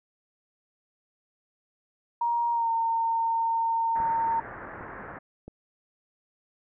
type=tone with pitch glide; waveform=sine; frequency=942 to 913.1 Hz; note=A#5 to A#5; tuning=+18 to -36 cents; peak=-23 dBFS; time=2.21-4.4 s; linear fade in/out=5 ms; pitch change=-54 cents; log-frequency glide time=2.52-2.69 s
type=low-pass noise; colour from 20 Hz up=white; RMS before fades=-41 dBFS; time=3.95-5.19 s; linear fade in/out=10 ms; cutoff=1800 Hz; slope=48 dB/octave
type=clicks; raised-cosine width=2 ms; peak=-28 dBFS; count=3; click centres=4.002 / 4.809 / 5.48 s
effects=none